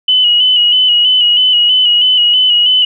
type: tone with vibrato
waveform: sine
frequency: 2960 Hz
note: F#7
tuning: in tune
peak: -6 dBFS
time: 0.08-2.85 s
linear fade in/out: 5 ms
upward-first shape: square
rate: 3.1 Hz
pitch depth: 34 cents each way
effects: none